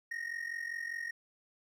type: ring-modulated tone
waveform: triangle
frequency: 1864.7 Hz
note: A#6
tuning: in tune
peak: -32 dBFS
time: 0.11-1.11 s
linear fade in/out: 0 ms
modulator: 22.5 Hz
effects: none